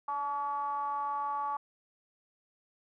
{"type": "ring-modulated tone", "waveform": "triangle", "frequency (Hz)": 139.4, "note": "C#3", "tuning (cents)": 10, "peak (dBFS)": -26, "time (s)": [0.08, 1.57], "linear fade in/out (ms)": 5, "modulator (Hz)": 999, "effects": []}